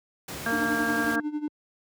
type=noise; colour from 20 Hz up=pink; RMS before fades=-36 dBFS; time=0.28-1.16 s; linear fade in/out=5 ms
type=harmonic tone; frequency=230 Hz; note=A#3; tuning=23 cents flat; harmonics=1 / 2 / 3 / 4 / 5 / 6 / 7; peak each=-32 / -35 / -34 / -39 / -36 / -37 / -27 dBFS; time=0.46-1.2 s; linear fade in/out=2 ms
type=tone with tremolo; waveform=triangle; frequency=299.4 Hz; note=D4; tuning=33 cents sharp; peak=-23 dBFS; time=0.52-1.48 s; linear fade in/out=2 ms; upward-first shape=sine; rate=11 Hz; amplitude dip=80%
effects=high-pass 100 Hz 12 dB/octave

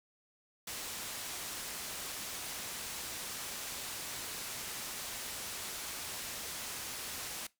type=low-pass noise; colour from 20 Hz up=white; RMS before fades=-42 dBFS; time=0.67-7.47 s; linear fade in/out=5 ms; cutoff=11000 Hz; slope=12 dB/octave; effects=noise-tail reverb RT60 0.2 s tail -21 dB re dry

